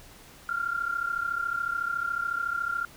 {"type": "tone pair together", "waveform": "sine", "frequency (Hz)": [1379, 1412.9], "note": ["F6", "F6"], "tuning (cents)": [-22, 20], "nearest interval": "unison", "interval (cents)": 42, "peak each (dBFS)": [-29, -31], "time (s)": [0.49, 2.85], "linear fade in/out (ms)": 2, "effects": ["pink hiss -51 dBFS RMS until 2.96 s"]}